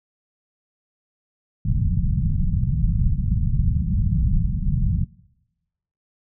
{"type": "low-pass noise", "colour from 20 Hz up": "pink", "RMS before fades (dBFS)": -20, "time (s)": [1.65, 5.05], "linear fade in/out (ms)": 5, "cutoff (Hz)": 190, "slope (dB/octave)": 48, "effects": ["noise-tail reverb RT60 1.0 s tail -23 dB re dry"]}